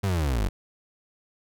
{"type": "linear sweep", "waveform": "35% pulse", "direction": "down", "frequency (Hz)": [102.3, 42.07], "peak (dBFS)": -21, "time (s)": [0.03, 0.49], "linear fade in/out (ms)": 10, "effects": []}